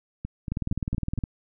two click trains, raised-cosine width 5 ms, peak -19 / -15 dBFS, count 5 / 15, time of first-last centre 0.25-1.178 / 0.52-1.238 s, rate 4.31 / 19.5 Hz, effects none

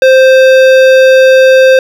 sine tone with hard clipping, 523.3 Hz, C5, in tune, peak -3 dBFS, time 0.02-1.79 s, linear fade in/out 2 ms, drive 14 dB, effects none

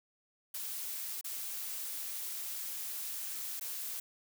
blue noise with dropouts, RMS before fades -40 dBFS, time 0.54-4 s, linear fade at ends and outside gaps 5 ms, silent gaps 1.212-1.243 / 3.597-3.61 s, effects none

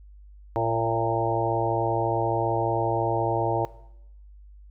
harmonic tone with a mistuned harmonic, 114.7 Hz, A#2, 28 cents flat, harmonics 1 / 3 / 4 / 5 / 6 / 7 / 8, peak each -30 / -30 / -30 / -30 / -30 / -30 / -30 dBFS, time 0.56-3.65 s, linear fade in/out 0 ms, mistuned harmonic 6, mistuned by -29 cents, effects noise-tail reverb RT60 0.8 s tail -18 dB re dry + added 50 Hz sine -45 dBFS peak until 4.7 s

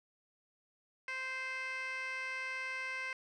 15% pulse tone with band-pass filter, 521 Hz, C5, 7 cents flat, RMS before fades -40 dBFS, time 1.08-3.13 s, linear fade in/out 2 ms, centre 2300 Hz, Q 2.4, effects resampled to 22050 Hz

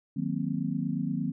sine chord, C half-diminished seventh, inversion first, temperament equal with one note detuned, 155.56 / 183.83 / 233.1 / 261.6 Hz, Eb3 / Gb3 / Bb3 / C4, 0 / -11 / 0 / 0 cents, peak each -33 dBFS, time 0.16-1.32 s, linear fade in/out 10 ms, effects none

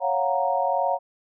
sine chord, Gb major seventh, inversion second, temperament equal, 554.4 / 698.5 / 740 / 932.3 Hz, Db5 / F5 / Gb5 / Bb5, 0 / 0 / 0 / 0 cents, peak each -26 dBFS, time 0-0.99 s, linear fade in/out 50 ms, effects none

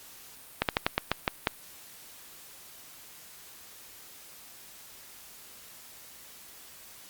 slowing click train, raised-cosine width 0.3 ms, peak -7 dBFS, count 8, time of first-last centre 0.62-1.472 s, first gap 68 ms, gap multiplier 1.19, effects white hiss -50 dBFS RMS until 7.09 s + Opus 48 kbps

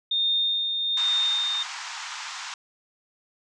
sine tone with tremolo, 3651 Hz, A#7, 37 cents flat, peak -20 dBFS, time 0.11-1.63 s, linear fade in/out 5 ms, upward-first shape sine, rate 1.2 Hz, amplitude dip 40%
pink band-pass noise, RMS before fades -36 dBFS, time 0.97-2.54 s, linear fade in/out 2 ms, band 850 to 7300 Hz, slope 48 dB/octave
effects none

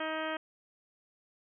harmonic tone, 315.1 Hz, D#4, 22 cents sharp, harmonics 1 / 2 / 3 / 4 / 5 / 6 / 7 / 8 / 9 / 10, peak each -40 / -37 / -42 / -41 / -41 / -43 / -49 / -47 / -51 / -46 dBFS, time 0-0.37 s, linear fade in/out 5 ms, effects none

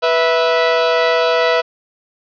sawtooth tone pair together, 491.4 / 656 Hz, B4 / E5, -9 / -9 cents, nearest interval perfect fourth, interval 500 cents, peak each -11 dBFS, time 0.02-1.62 s, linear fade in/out 20 ms, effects resampled to 11025 Hz + 7-bit

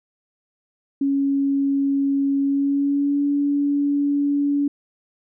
sine tone with pitch glide, 277.2 to 285.5 Hz, C#4 to D4, 0 to -49 cents, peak -17 dBFS, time 1.01-4.68 s, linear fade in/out 5 ms, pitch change +51 cents, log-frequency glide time 2.41-3.23 s, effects none

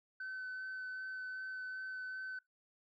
sine tone with vibrato, 1520 Hz, F#6, 46 cents sharp, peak -39 dBFS, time 0.2-2.39 s, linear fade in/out 5 ms, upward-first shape sine, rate 2.6 Hz, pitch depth 10 cents each way, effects noise-tail reverb RT60 0.2 s tail -24 dB re dry + tanh soft clip ceiling -39 dBFS

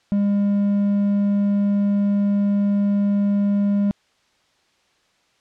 sine tone with hard clipping, 202.1 Hz, G#3, 47 cents flat, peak -17 dBFS, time 0.12-3.91 s, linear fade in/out 0 ms, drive 3 dB, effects white hiss -62 dBFS RMS until 5.4 s + low-pass 5000 Hz 12 dB/octave

